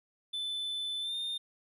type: tone with pitch glide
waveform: triangle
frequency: 3514 to 3632 Hz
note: A7 to A#7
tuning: -3 to -46 cents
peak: -32 dBFS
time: 0.33-1.38 s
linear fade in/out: 10 ms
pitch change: +57 cents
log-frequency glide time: 1.01-1.15 s
effects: none